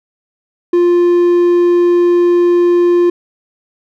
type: tone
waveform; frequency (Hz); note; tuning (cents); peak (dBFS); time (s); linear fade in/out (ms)
triangle; 350; F4; +4; -5; 0.73-3.1; 5
effects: none